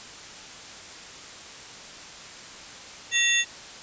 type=tone cluster; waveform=sine; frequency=1908 / 2719 / 3537 / 6570 Hz; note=A#6 / F7 / A7 / G#8; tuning=+40 / -47 / +8 / -20 cents; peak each=-25 dBFS; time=3.11-3.45 s; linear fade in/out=50 ms; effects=white hiss -42 dBFS RMS until 3.82 s + resampled to 16000 Hz